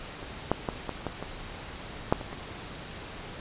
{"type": "clicks", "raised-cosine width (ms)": 1, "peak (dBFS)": [-26, -8, -14, -17, -16, -20, -6, -23, -24], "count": 9, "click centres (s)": [0.228, 0.516, 0.688, 0.893, 1.067, 1.226, 2.125, 2.212, 2.329], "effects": ["pink hiss -41 dBFS RMS until 3.4 s", "resampled to 8000 Hz"]}